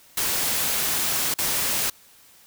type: noise with dropouts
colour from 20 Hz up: white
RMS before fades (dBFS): -24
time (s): 0.17-1.9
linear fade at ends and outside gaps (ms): 5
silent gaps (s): 1.341-1.385
effects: white hiss -53 dBFS RMS until 2.46 s